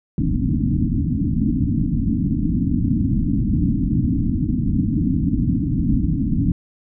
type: low-pass noise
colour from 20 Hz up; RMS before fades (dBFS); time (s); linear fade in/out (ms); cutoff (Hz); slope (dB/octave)
white; -19; 0.18-6.52; 2; 300; 96
effects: none